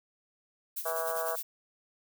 violet noise with tremolo, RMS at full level -35 dBFS, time 0.76-1.43 s, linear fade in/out 10 ms, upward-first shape sine, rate 9.9 Hz, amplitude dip 60%
harmonic tone, 163.4 Hz, E3, 15 cents flat, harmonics 3 / 4 / 5 / 6 / 7 / 8 / 9 / 10, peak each -38 / -34 / -42 / -43 / -39 / -45 / -44 / -48 dBFS, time 0.85-1.36 s, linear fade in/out 10 ms
effects none

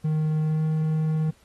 triangle tone with pitch glide, 155.2 to 156.82 Hz, D#3 to D#3, -4 to +14 cents, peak -19 dBFS, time 0.04-1.31 s, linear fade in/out 10 ms, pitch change +18 cents, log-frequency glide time 0.43-0.64 s, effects pink hiss -60 dBFS RMS until 1.44 s + AAC 32 kbps

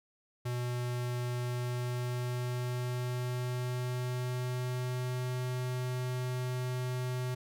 square tone with pitch glide, 122.8 to 126.03 Hz, B2 to B2, -9 to +36 cents, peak -33 dBFS, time 0.45-7.35 s, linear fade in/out 10 ms, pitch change +45 cents, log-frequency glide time 1.33-5.41 s, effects none

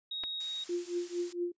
sine tone, 3771 Hz, A#7, 19 cents sharp, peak -35 dBFS, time 0.11-0.64 s, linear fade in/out 5 ms
clicks, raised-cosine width 0.3 ms, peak -27 dBFS, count 2, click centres 0.236 / 0.239 s
blue noise, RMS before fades -44 dBFS, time 0.4-1.33 s, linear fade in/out 5 ms
sine tone with tremolo, 350 Hz, F4, 4 cents sharp, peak -28 dBFS, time 0.69-1.52 s, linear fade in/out 5 ms, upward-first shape triangle, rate 4.4 Hz, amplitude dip 100%
effects noise-tail reverb RT60 0.1 s tail -22 dB re dry + resampled to 16000 Hz

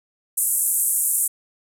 pink band-pass noise, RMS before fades -21 dBFS, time 0.37-1.28 s, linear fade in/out 10 ms, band 8200 to 13000 Hz, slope 48 dB/octave, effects none

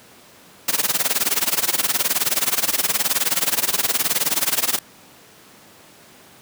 white noise with tremolo, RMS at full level -17 dBFS, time 0.68-4.79 s, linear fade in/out 5 ms, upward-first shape sine, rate 19 Hz, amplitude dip 90%, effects pink hiss -47 dBFS RMS until 6.41 s + high-pass 150 Hz 12 dB/octave

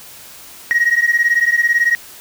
sine beating tone pair, 1880 / 1898 Hz, A#6 / A#6, +14 / +31 cents, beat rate 18 Hz, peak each -13 dBFS, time 0.71-1.95 s, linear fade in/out 0 ms, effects tanh soft clip ceiling -7 dBFS + white hiss -38 dBFS RMS until 2.2 s

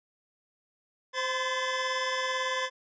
25% pulse tone cluster, 520 / 1022 / 1733 Hz, C5 / C6 / A6, -11 / -41 / -27 cents, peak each -29 dBFS, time 1.13-2.7 s, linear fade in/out 50 ms, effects resampled to 16000 Hz

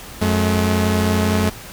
sawtooth tone pair together, 90.5 / 213.8 Hz, F#2 / A3, -38 / -49 cents, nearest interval octave + minor third, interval 1489 cents, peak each -14 / -14 dBFS, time 0.21-1.5 s, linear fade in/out 10 ms, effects pink hiss -36 dBFS RMS until 1.72 s

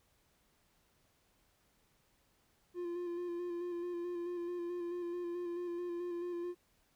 triangle tone with vibrato, 349.2 Hz, F4, in tune, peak -35 dBFS, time 2.74-6.55 s, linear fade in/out 50 ms, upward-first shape square, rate 4.6 Hz, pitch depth 21 cents each way, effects pink hiss -73 dBFS RMS until 6.95 s

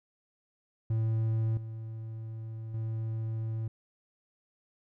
triangle tone with level steps, 111.6 Hz, A2, 25 cents sharp, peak -24 / -35 / -29 dBFS, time 0.9-3.68 s, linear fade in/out 5 ms, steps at 1.57 / 2.74 s, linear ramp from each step 2 ms, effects none

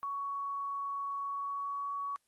sine tone with pitch glide, 1118 to 1125.8 Hz, C#6 to C#6, +14 to +26 cents, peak -34 dBFS, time 0.03-2.16 s, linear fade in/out 0 ms, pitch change +12 cents, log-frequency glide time 1.22-1.85 s, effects white hiss -75 dBFS RMS until 2.27 s + Opus 24 kbps

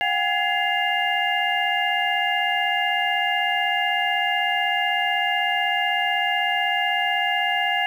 sine tone cluster, 722 / 798 / 1688 / 2086 / 2804 Hz, F#5 / G5 / G#6 / C7 / F7, -43 / +31 / +28 / -6 / +6 cents, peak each -26 dBFS, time 0.01-7.86 s, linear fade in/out 0 ms, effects 8-bit

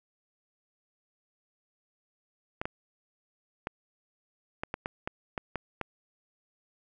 clicks, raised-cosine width 0.5 ms, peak -17 dBFS, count 10, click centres 2.615 / 2.655 / 3.671 / 4.635 / 4.741 / 4.859 / 5.075 / 5.378 / 5.557 / 5.813 s, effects none

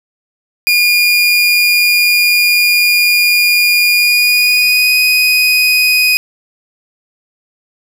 30% pulse tone with pitch glide, 2428 to 2495 Hz, D#7 to D#7, -43 to +4 cents, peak -5 dBFS, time 0.67-6.17 s, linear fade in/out 0 ms, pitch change +47 cents, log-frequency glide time 3.92-4.97 s, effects 7-bit

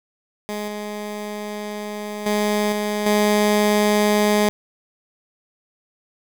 15% pulse tone with level steps, 209 Hz, G#3, 11 cents sharp, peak -19 / -22 / -12 / -15 / -9 dBFS, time 0.49-4.49 s, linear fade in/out 0 ms, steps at 0.68 / 2.26 / 2.72 / 3.06 s, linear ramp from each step 2 ms, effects 7-bit

